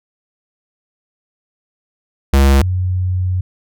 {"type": "tone pair in turn", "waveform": ["square", "sine"], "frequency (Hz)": [68.5, 91.68], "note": ["C#2", "F#2"], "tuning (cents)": [-20, -15], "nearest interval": "perfect fourth", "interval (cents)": 505, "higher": "second", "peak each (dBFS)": [-8, -14], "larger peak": "first", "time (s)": [[2.33, 2.62], [2.62, 3.41]], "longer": "second", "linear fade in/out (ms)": 5, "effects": []}